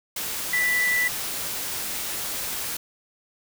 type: tone in noise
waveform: sine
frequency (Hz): 1975.5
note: B6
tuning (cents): 0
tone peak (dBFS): -20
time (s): 0.53-1.08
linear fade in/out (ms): 5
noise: white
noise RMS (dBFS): -30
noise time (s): 0.16-2.77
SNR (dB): +7
effects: none